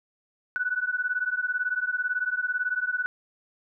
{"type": "beating tone pair", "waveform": "sine", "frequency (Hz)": [1476, 1494], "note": ["F#6", "F#6"], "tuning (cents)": [-5, 16], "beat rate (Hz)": 18, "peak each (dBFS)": -28, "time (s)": [0.56, 3.06], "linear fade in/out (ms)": 0, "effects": []}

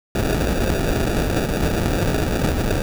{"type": "noise with sample-and-hold", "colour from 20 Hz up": "pink", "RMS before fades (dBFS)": -20, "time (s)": [0.15, 2.82], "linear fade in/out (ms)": 2, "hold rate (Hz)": 1050, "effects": []}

